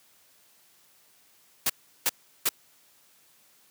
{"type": "noise bursts", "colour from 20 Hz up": "white", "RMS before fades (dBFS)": -24, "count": 3, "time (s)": [1.66, 2.491], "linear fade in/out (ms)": 5, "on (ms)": 37, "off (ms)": 360, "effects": ["white hiss -61 dBFS RMS until 3.7 s", "high-pass 100 Hz 12 dB/octave"]}